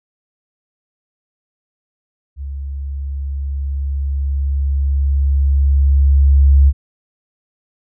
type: tone with level ramp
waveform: sine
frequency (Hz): 69.3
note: C#2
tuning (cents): 0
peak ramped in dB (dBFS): -23 to -5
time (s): 2.36-6.73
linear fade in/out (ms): 50
effects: none